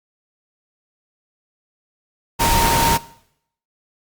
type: tone in noise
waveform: sine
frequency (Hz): 924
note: A#5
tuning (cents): -16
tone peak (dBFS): -18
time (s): 2.39-2.98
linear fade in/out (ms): 20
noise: pink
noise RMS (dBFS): -18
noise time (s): 2.39-2.98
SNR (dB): -3
effects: noise-tail reverb RT60 0.7 s tail -19 dB re dry + Opus 48 kbps